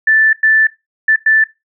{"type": "tone bursts at uneven times", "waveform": "sine", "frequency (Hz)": 1760, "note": "A6", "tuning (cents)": 0, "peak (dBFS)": -7, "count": 4, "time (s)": [[0.07, 0.33], [0.43, 0.67], [1.08, 1.16], [1.26, 1.44]], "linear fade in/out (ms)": 5, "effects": ["noise-tail reverb RT60 0.2 s tail -18 dB re dry"]}